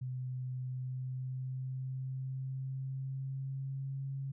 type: tone with pitch glide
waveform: sine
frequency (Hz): 127.7 to 136.08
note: C3 to C#3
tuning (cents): -42 to -32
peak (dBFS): -36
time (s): 0.01-4.32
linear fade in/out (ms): 10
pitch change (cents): +110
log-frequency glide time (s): 0.62-4.05
effects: none